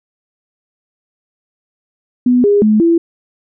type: tone with pitch steps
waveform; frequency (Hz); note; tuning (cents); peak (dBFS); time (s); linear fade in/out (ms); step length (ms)
sine; 247.7 / 408.1 / 214.2 / 335.6; B3 / G#4 / A3 / E4; +5 / -30 / -46 / +31; -7; 2.26-2.98; 5; 180
effects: none